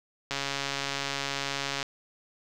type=click train; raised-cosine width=0.2 ms; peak=-13 dBFS; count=212; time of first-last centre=0.31-1.828 s; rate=139 Hz; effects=none